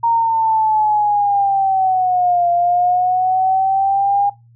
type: linear two-way sweep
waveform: sine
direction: down then up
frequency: 932.3 to 693 to 811 Hz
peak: -12 dBFS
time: 0.03-4.3 s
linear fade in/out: 10 ms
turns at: 2.5 s
effects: noise-tail reverb RT60 0.2 s tail -19 dB re dry + added 117 Hz sine -45 dBFS peak until 4.55 s